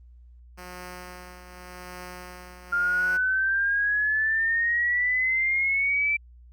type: tone with tremolo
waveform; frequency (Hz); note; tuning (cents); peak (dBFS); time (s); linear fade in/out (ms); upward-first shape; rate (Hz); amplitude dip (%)
5% pulse; 180; F#3; -47; -26; 0.57-3.18; 20; triangle; 0.86; 65
type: exponential sweep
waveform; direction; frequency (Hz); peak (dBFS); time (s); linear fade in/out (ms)
sine; up; 1396.9 to 2336; -21; 2.72-6.17; 10
effects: added 60 Hz sine -47 dBFS peak until 6.52 s + Opus 32 kbps